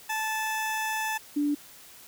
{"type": "tone pair in turn", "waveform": ["20% pulse", "sine"], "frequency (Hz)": [874, 291.7], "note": ["A5", "D4"], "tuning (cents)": [-12, -12], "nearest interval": "octave + perfect fifth", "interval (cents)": 1900, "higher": "first", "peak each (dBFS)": -23, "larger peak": "neither", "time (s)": [[0.09, 1.18], [1.36, 1.55]], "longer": "first", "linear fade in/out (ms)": 10, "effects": ["white hiss -50 dBFS RMS until 2.07 s"]}